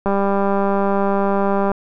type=click train; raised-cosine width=1 ms; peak=-6 dBFS; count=329; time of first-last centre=0.06-1.717 s; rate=198 Hz; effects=none